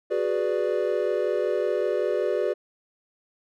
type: chord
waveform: triangle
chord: G# half-diminished seventh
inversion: third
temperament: equal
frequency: 370 / 415.3 / 493.9 / 587.3 Hz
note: F#4 / G#4 / B4 / D5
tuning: 0 / 0 / 0 / 0 cents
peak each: -26 dBFS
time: 0.1-2.54 s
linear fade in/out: 20 ms
effects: none